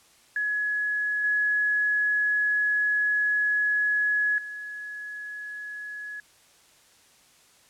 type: tone with level steps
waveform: sine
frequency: 1688 Hz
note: G#6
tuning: 28 cents sharp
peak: -24 / -21 / -34 dBFS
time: 0.36-6.2 s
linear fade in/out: 2 ms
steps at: 1.24 / 4.38 s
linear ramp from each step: 2 ms
effects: white hiss -58 dBFS RMS until 7.69 s + low-pass 10000 Hz 12 dB/octave